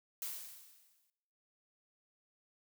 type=noise with exponential decay; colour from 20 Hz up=blue; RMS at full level=-39 dBFS; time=0.22-1.1 s; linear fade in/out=1 ms; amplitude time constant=190 ms; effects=noise-tail reverb RT60 1.0 s tail -20 dB re dry